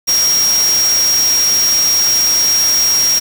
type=tone in noise; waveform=sine; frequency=5610 Hz; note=F8; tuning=7 cents sharp; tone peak=-10 dBFS; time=0.07-3.2 s; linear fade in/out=20 ms; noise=white; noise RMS=-20 dBFS; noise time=0.07-3.2 s; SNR=+7 dB; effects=none